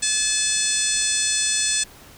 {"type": "harmonic tone with a mistuned harmonic", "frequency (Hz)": 861, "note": "A5", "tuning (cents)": -38, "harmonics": [2, 3, 4, 5, 6, 7, 8, 9, 10], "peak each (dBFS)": [-31, -31, -28, -29, -30, -28, -31, -25, -25], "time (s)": [0.02, 1.84], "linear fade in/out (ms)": 10, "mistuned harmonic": 4, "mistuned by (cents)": 20, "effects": ["pink hiss -46 dBFS RMS until 2.17 s"]}